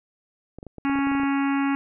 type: clicks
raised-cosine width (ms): 2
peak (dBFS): -25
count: 12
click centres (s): 0.586 / 0.629 / 0.667 / 0.783 / 0.897 / 0.957 / 0.989 / 1.071 / 1.116 / 1.151 / 1.199 / 1.234
type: harmonic tone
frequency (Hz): 277.2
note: C#4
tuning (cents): 0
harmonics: 1 / 3 / 4 / 5 / 6 / 7 / 8 / 9 / 10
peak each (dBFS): -21 / -31 / -33 / -35 / -37 / -38 / -39 / -40 / -41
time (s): 0.85-1.75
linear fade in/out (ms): 0
effects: none